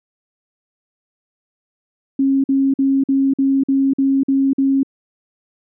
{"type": "tone bursts", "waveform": "sine", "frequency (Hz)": 271.5, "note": "C#4", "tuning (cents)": -36, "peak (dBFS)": -12, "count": 9, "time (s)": [2.19, 4.832], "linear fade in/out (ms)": 5, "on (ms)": 250, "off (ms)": 49, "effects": []}